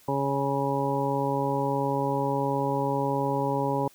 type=harmonic tone; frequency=138.59 Hz; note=C#3; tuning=in tune; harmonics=1 / 2 / 3 / 4 / 6 / 7; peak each=-31 / -31 / -31 / -31 / -31 / -31 dBFS; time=0.08-3.88 s; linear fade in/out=5 ms; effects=white hiss -57 dBFS RMS until 3.94 s